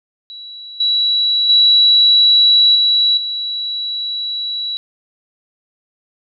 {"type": "tone with level steps", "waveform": "sine", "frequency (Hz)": 3917, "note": "B7", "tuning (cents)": -15, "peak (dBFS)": [-30, -12, -7, -10, -19], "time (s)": [0.3, 4.77], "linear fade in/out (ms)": 0, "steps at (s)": [0.8, 1.49, 2.75, 3.17], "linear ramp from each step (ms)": 5, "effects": []}